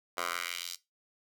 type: tone with high-pass filter sweep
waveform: 10% pulse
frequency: 86.9 Hz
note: F2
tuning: 8 cents flat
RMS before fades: -37 dBFS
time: 0.17-0.76 s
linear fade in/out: 10 ms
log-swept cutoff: 820 to 4900 Hz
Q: 1.5
effects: noise-tail reverb RT60 0.2 s tail -17 dB re dry